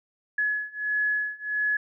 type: beating tone pair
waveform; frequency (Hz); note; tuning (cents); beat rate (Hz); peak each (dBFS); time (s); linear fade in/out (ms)
sine; 1696 / 1697.5; G#6 / G#6; +36 / +37; 1.5; -28 / -27; 0.38-1.77; 5
effects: none